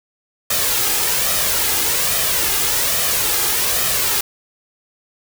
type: noise with flanger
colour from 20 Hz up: white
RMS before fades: -18 dBFS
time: 0.5-4.21 s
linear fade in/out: 5 ms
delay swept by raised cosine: 1.6 to 2.46 ms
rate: 1.2 Hz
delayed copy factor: +0.5
effects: none